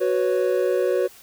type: chord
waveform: triangle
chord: F# suspended fourth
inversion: none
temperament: equal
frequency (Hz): 370 / 493.9 / 554.4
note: F#4 / B4 / C#5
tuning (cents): 0 / 0 / 0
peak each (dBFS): -20 / -21 / -22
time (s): 0-1.08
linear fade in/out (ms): 20
effects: white hiss -48 dBFS RMS until 1.22 s